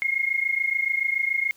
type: tone pair together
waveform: sine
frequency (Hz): 2132 / 2159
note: C7 / C#7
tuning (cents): +32 / -46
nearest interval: unison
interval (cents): 22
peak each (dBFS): -25 / -24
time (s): 0.02-1.51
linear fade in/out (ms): 0
effects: white hiss -58 dBFS RMS until 1.56 s